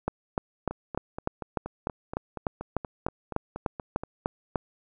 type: two click trains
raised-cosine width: 1 ms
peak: -12 / -20 dBFS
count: 16 / 15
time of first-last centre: 0.08-4.558 / 0.71-4.035 s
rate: 3.35 / 4.21 Hz
effects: none